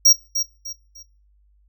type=tone with echo; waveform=square; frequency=5640 Hz; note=F8; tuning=16 cents sharp; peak=-10 dBFS; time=0.05-0.13 s; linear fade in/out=10 ms; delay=300 ms; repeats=3; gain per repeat=-10 dB; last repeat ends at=1.03 s; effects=noise-tail reverb RT60 0.3 s tail -17 dB re dry + added 50 Hz sine -55 dBFS peak until 1.68 s